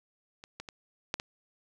clicks, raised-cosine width 0.2 ms, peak -29 / -23 / -25 / -12 / -19 dBFS, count 5, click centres 0.439 / 0.6 / 0.688 / 1.141 / 1.199 s, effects none

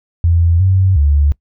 sine tone with pitch steps, 84.6 / 94.6 / 72.3 Hz, E2 / F#2 / D2, +45 / +39 / -27 cents, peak -8 dBFS, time 0.24-1.32 s, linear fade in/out 0 ms, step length 360 ms, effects noise-tail reverb RT60 0.1 s tail -23 dB re dry

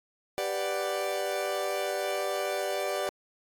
40% pulse chord, G major seventh, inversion none, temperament equal, 392 / 493.9 / 587.3 / 740 Hz, G4 / B4 / D5 / F#5, 0 / 0 / 0 / 0 cents, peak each -34 / -36 / -31 / -35 dBFS, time 0.38-3.09 s, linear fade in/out 0 ms, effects AAC 64 kbps

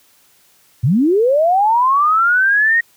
sine linear sweep, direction up, 103.83 to 1886 Hz, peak -10 dBFS, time 0.83-2.81 s, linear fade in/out 10 ms, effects white hiss -53 dBFS RMS until 2.96 s + high-pass 60 Hz 12 dB/octave

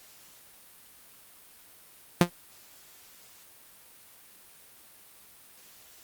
sawtooth tone with exponential decay, 174.61 Hz, F3, in tune, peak -9 dBFS, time 2.21-2.3 s, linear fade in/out 2 ms, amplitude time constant 18 ms, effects white hiss -54 dBFS RMS until 6.03 s + Opus 48 kbps

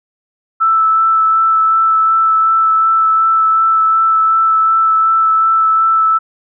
sine tone with vibrato, 1318.5 Hz, E6, in tune, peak -8 dBFS, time 0.6-6.19 s, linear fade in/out 20 ms, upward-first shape sine, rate 2.7 Hz, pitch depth 10 cents each way, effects none

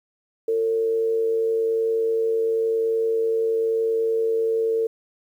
sine tone with amplitude modulation, 451.3 Hz, A4, 44 cents sharp, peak -17 dBFS, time 0.48-4.87 s, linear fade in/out 5 ms, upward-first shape sine, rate 101 Hz, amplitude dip 40%, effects 9-bit

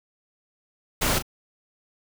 pink noise with echo, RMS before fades -23 dBFS, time 1.01-1.19 s, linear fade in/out 10 ms, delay 35 ms, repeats 1, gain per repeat -10 dB, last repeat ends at 1.225 s, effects none

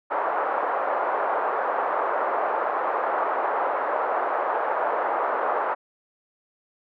pink band-pass noise, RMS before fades -25 dBFS, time 0.1-5.75 s, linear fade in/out 20 ms, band 530 to 1300 Hz, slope 24 dB/octave, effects none

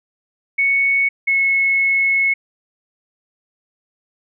sine tone pair in turn, 2217 / 2188 Hz, C#7 / C#7, 0 / -23 cents, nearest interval unison, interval 23 cents, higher first, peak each -13 dBFS, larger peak neither, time 0.58-1.09 / 1.27-2.34 s, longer second, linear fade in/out 10 ms, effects none

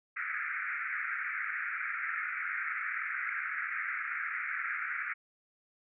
pink band-pass noise, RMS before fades -36 dBFS, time 0.16-5.14 s, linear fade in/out 10 ms, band 1300 to 2300 Hz, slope 96 dB/octave, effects none

